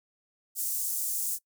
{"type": "high-pass noise", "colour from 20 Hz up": "pink", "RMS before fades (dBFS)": -31, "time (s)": [0.55, 1.39], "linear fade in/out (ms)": 50, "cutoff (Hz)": 7600, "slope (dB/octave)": 24, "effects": ["noise-tail reverb RT60 0.1 s tail -22 dB re dry"]}